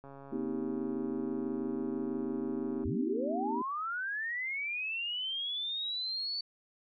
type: click train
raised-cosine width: 1 ms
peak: -36 dBFS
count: 387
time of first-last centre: 0.04-2.837 s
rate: 138 Hz
type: chord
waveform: sine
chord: C minor seventh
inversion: third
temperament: just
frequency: 235.5 / 261.6 / 314 / 392.4 Hz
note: Bb3 / C4 / Eb4 / G4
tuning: +18 / 0 / +16 / +2 cents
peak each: -38 dBFS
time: 0.32-3.62 s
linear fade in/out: 5 ms
type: linear sweep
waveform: sine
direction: up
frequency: 59.5 to 4517 Hz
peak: -33 dBFS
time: 2.85-6.41 s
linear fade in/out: 5 ms
effects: none